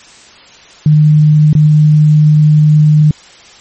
sine tone with dropouts, 151.9 Hz, D#3, 41 cents flat, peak -3 dBFS, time 0.86-3.11 s, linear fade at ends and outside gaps 2 ms, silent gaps 1.53-1.551 s, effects white hiss -38 dBFS RMS until 3.6 s + MP3 32 kbps

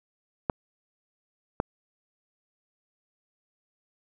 clicks, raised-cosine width 1 ms, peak -10 dBFS, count 2, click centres 0.498 / 1.601 s, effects none

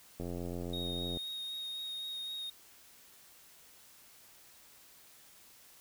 click train, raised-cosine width 2 ms, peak -27 dBFS, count 86, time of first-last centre 0.2-1.171 s, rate 87.5 Hz
triangle tone with vibrato, 3734 Hz, A#7, 2 cents sharp, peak -37 dBFS, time 0.73-2.5 s, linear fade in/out 5 ms, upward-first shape sine, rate 3.9 Hz, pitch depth 12 cents each way
effects white hiss -59 dBFS RMS until 5.8 s

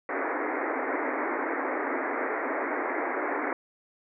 pink band-pass noise, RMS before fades -30 dBFS, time 0.09-3.53 s, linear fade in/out 2 ms, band 260 to 2200 Hz, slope 96 dB/octave, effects none

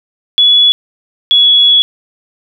sine tone pair in turn, 3401 / 3374 Hz, G#7 / G#7, +40 / +27 cents, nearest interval unison, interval 13 cents, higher first, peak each -4 dBFS, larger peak neither, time 0.38-0.72 / 1.31-1.82 s, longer second, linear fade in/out 0 ms, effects none

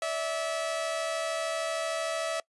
sawtooth tone pair together, 579 / 652.2 Hz, D5 / E5, -25 / -19 cents, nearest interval major second, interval 206 cents, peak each -33 / -26 dBFS, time 0.02-2.4 s, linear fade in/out 2 ms, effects noise-tail reverb RT60 0.1 s tail -23 dB re dry + resampled to 24000 Hz

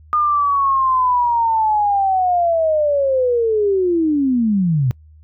sine linear sweep, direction down, 1221 to 118.8 Hz, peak -13 dBFS, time 0.13-4.91 s, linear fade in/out 0 ms, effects noise-tail reverb RT60 0.1 s tail -25 dB re dry + added 77 Hz sine -42 dBFS peak until 5.23 s

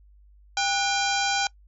harmonic tone with a mistuned harmonic, 797 Hz, G5, 28 cents sharp, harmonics 1 / 2 / 3 / 4 / 5 / 6 / 7 / 8 / 9, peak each -26 / -29 / -31 / -32 / -33 / -34 / -34 / -35 / -36 dBFS, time 0.57-1.47 s, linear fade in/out 2 ms, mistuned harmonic 2, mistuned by -140 cents, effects noise-tail reverb RT60 0.1 s tail -23 dB re dry + added 50 Hz sine -51 dBFS peak until 1.67 s

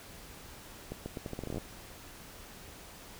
accelerating click train, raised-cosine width 2 ms, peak -24 dBFS, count 14, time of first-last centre 0.92-1.582 s, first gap 140 ms, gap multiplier 0.8, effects pink hiss -50 dBFS RMS until 3.19 s

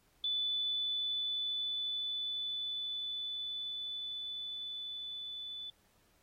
sine tone with level ramp, 3486 Hz, A7, 17 cents flat, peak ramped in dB -31 to -41 dBFS, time 0.24-5.7 s, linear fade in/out 2 ms, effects pink hiss -71 dBFS RMS until 6.22 s + AAC 48 kbps

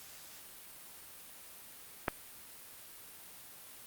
clicks, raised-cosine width 0.5 ms, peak -30 / -14 dBFS, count 2, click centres 2.079 / 2.082 s, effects white hiss -52 dBFS RMS until 3.86 s + Opus 48 kbps

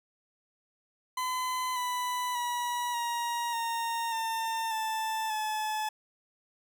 40% pulse tone with pitch steps, 1016 / 992.2 / 969 / 946.3 / 924.2 / 902.5 / 881.4 / 860.8 Hz, B5 / B5 / B5 / A#5 / A#5 / A5 / A5 / A5, +49 / +8 / -33 / +26 / -15 / +44 / +3 / -38 cents, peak -29 dBFS, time 1.17-5.89 s, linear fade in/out 5 ms, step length 590 ms, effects none

